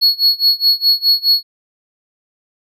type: tone with tremolo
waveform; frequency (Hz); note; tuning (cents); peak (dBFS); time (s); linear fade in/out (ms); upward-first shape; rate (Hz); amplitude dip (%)
triangle; 4356; C#8; -31; -6; 0.01-1.43; 20; sine; 4.8; 95
effects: none